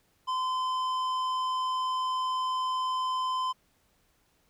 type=tone with tanh clipping; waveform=sine; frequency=1026 Hz; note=C6; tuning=34 cents flat; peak=-29 dBFS; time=0.27-3.53 s; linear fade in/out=20 ms; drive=11 dB; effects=pink hiss -69 dBFS RMS until 4.49 s